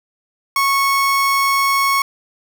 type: tone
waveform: 30% pulse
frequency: 1102 Hz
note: C#6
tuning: 11 cents flat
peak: -11 dBFS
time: 0.56-2.02 s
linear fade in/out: 2 ms
effects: 8-bit